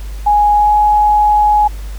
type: tone with pitch glide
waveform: sine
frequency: 830.6 to 838.8 Hz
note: G#5 to G#5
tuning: 0 to +17 cents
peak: -7 dBFS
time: 0.26-1.68 s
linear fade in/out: 10 ms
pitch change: +17 cents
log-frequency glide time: 0.54-0.71 s
effects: added 50 Hz sine -22 dBFS peak until 1.98 s + pink hiss -39 dBFS RMS until 1.98 s